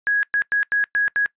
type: tone bursts at uneven times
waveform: sine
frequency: 1661.2 Hz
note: G#6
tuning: in tune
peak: -16 dBFS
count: 6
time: 0.07-0.23 / 0.34-0.42 / 0.52-0.63 / 0.72-0.84 / 0.95-1.08 / 1.16-1.26 s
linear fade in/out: 0 ms
effects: noise-tail reverb RT60 0.1 s tail -22 dB re dry + resampled to 8000 Hz